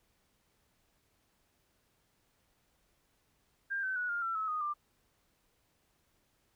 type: tone with pitch steps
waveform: sine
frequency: 1597 / 1531.1 / 1467.8 / 1407.2 / 1349.1 / 1293.4 / 1240 / 1188.8 Hz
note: G6 / G6 / F#6 / F6 / E6 / E6 / D#6 / D6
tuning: +32 / -41 / -14 / +13 / +40 / -33 / -6 / +21 cents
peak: -32 dBFS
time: 3.7-4.74 s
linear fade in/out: 20 ms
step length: 130 ms
effects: pink hiss -74 dBFS RMS until 6.55 s